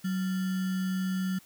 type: tone with sample-and-hold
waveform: sine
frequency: 187.2 Hz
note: F#3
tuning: 20 cents sharp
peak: -27 dBFS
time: 0.04-1.39 s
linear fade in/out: 10 ms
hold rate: 1575 Hz
effects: white hiss -57 dBFS RMS until 1.45 s